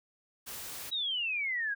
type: noise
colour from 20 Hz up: white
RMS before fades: -42 dBFS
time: 0.46-0.91 s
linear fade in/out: 20 ms
type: exponential sweep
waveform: sine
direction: down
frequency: 3916 to 1593 Hz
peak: -30 dBFS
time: 0.91-1.75 s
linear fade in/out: 20 ms
effects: none